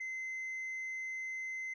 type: tone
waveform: sine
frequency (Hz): 2060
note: C7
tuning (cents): -28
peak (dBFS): -35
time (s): 0-1.74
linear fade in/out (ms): 10
effects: tanh soft clip ceiling -37 dBFS